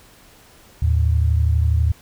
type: tone pair together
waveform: sine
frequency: 77.78 / 110 Hz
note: D#2 / A2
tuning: 0 / 0 cents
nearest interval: tritone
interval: 600 cents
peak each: -15 / -20 dBFS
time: 0.82-1.92 s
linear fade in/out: 5 ms
effects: pink hiss -49 dBFS RMS until 2.01 s